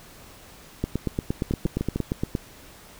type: two click trains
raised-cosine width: 3 ms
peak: -12 / -11 dBFS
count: 4 / 14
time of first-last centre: 1.51-1.96 / 0.84-2.352 s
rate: 6.67 / 8.6 Hz
effects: pink hiss -48 dBFS RMS until 2.99 s